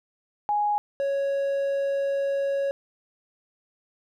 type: tone pair in turn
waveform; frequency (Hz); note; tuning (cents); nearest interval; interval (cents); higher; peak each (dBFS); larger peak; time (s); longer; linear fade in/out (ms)
sine / triangle; 830.6 / 554.4; G#5 / C#5; 0 / 0; perfect fifth; 700; first; -21; neither; 0.49-0.78 / 1-2.71; second; 0
effects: none